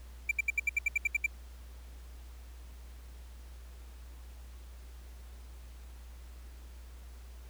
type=tone bursts; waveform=triangle; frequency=2349 Hz; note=D7; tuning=in tune; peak=-23 dBFS; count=11; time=0.29-1.263 s; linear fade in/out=5 ms; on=23 ms; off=72 ms; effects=added 60 Hz sine -46 dBFS peak until 7.49 s + pink hiss -60 dBFS RMS until 7.49 s